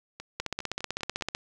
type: two click trains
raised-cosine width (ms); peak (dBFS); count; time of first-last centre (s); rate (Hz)
0.2; -13 / -22; 16 / 6; 0.4-1.349 / 0.2-1.21; 15.8 / 4.95
effects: none